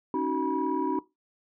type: tone cluster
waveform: sine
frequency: 273.5 / 311.5 / 374.2 / 971 Hz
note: C#4 / D#4 / F#4 / B5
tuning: -23 / +2 / +20 / -30 cents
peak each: -30 dBFS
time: 0.14-0.99 s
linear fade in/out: 2 ms
effects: noise-tail reverb RT60 0.2 s tail -18 dB re dry + tanh soft clip ceiling -17 dBFS